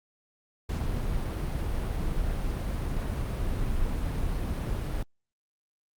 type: noise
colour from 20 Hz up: brown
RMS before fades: -29 dBFS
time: 0.69-5.03 s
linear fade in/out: 5 ms
effects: Opus 48 kbps